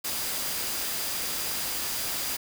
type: tone in noise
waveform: sine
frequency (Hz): 4837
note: D#8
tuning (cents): -50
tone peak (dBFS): -40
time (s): 0.04-2.37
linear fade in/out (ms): 10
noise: white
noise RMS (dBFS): -31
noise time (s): 0.04-2.37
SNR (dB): -12
effects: none